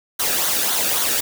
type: noise with flanger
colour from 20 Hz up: white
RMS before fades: -20 dBFS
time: 0.19-1.21 s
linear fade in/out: 10 ms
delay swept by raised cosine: 0.38 to 0.99 ms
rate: 3.7 Hz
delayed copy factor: -0.6
effects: none